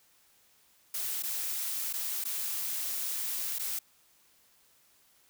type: noise with dropouts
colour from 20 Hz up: blue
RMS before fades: -34 dBFS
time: 0.94-3.79 s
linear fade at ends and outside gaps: 5 ms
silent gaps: 1.225-1.234 / 1.929-1.936 / 2.241-2.251 / 3.586-3.594 s
effects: white hiss -65 dBFS RMS until 5.29 s